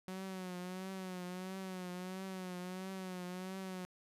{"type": "tone with vibrato", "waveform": "sawtooth", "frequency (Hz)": 185, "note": "F#3", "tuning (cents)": 0, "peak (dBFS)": -38, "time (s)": [0.08, 3.85], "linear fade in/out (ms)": 0, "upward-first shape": "triangle", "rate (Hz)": 1.5, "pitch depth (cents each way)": 65, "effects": ["resampled to 32000 Hz"]}